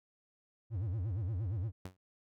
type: tone with vibrato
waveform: triangle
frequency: 99.9 Hz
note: G2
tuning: 33 cents sharp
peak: -31 dBFS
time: 0.7-1.72 s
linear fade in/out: 50 ms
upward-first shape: sine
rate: 8.6 Hz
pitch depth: 270 cents each way
type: tone with exponential decay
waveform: sawtooth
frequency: 92.5 Hz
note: F#2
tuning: in tune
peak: -35 dBFS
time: 1.85-1.97 s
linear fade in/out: 5 ms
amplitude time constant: 25 ms
effects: none